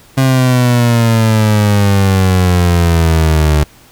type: exponential sweep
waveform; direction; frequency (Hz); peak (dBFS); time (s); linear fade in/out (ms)
30% pulse; down; 133.9 to 74.3; -5; 0.17-3.64; 10
effects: pink hiss -43 dBFS RMS until 3.91 s